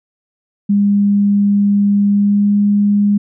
sine tone with pitch glide, 202.5 to 204.4 Hz, G#3 to G#3, -43 to -27 cents, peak -9 dBFS, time 0.69-3.18 s, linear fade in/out 10 ms, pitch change +16 cents, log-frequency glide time 2.09-2.53 s, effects none

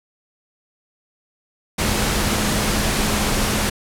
sine tone in noise, 210.5 Hz, G#3, 24 cents sharp, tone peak -26 dBFS, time 1.78-3.7 s, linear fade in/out 10 ms, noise pink, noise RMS -20 dBFS, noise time 1.78-3.7 s, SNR -9 dB, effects low-pass 12000 Hz 12 dB/octave

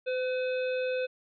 harmonic tone with a mistuned harmonic, 510 Hz, C5, 44 cents flat, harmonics 1 / 3 / 5 / 7 / 8, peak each -28 / -40 / -39 / -47 / -52 dBFS, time 0.06-1.07 s, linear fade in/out 20 ms, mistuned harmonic 3, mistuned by -21 cents, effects none

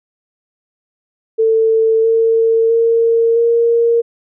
sine tone with pitch steps, 446.2 / 452.7 / 459.3 / 466 Hz, A4 / A4 / A#4 / A#4, +24 / +49 / -26 / -1 cents, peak -9 dBFS, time 1.38-4.02 s, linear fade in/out 20 ms, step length 660 ms, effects none

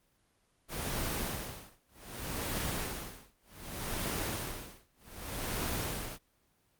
pink noise with tremolo, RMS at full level -34 dBFS, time 0.68-6.19 s, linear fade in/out 50 ms, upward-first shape sine, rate 0.65 Hz, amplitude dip 100%, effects pink hiss -72 dBFS RMS until 6.79 s + Opus 24 kbps

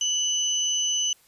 sine tone pair together, 2960 / 6118 Hz, F#7 / G8, 0 / -43 cents, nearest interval octave + minor second, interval 1257 cents, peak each -25 dBFS, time 0.01-1.13 s, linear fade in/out 2 ms, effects white hiss -59 dBFS RMS until 1.27 s + resampled to 32000 Hz

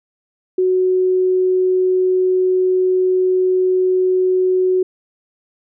sine tone, 370 Hz, F#4, in tune, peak -12 dBFS, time 0.58-4.83 s, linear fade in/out 5 ms, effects none

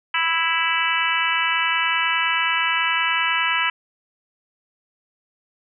harmonic tone, 329.6 Hz, E4, in tune, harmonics 3 / 4 / 5 / 6 / 7 / 8 / 9, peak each -26 / -26 / -26 / -26 / -26 / -26 / -26 dBFS, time 0.14-3.7 s, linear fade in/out 5 ms, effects none

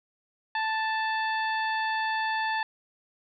harmonic tone with a mistuned harmonic, 880 Hz, A5, in tune, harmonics 1 / 2 / 3 / 4 / 5, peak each -28 / -30 / -38 / -41 / -43 dBFS, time 0.55-2.63 s, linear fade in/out 2 ms, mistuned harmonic 5, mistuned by +16 cents, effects none

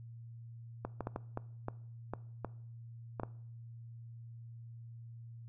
clicks, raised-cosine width 1 ms, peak -23 dBFS, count 10, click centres 0.85 / 1.007 / 1.071 / 1.161 / 1.374 / 1.684 / 2.136 / 2.447 / 3.198 / 3.234 s, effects noise-tail reverb RT60 0.6 s tail -20 dB re dry + added 116 Hz sine -47 dBFS peak until 5.48 s

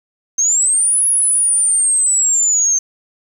sine linear two-way sweep, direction up then down, 6272 to 10548 to 6272 Hz, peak -11 dBFS, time 0.38-2.79 s, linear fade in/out 10 ms, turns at 1.06 s, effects 7-bit

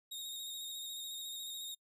sawtooth tone with vibrato, 3729 Hz, A#7, in tune, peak -39 dBFS, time 0.11-1.75 s, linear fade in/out 10 ms, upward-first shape square, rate 14 Hz, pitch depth 27 cents each way, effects noise-tail reverb RT60 0.1 s tail -25 dB re dry

